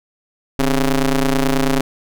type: ring-modulated tone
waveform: sawtooth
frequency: 138.59 Hz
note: C#3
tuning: in tune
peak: -7 dBFS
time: 0.59-1.81 s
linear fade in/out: 2 ms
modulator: 124 Hz
effects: none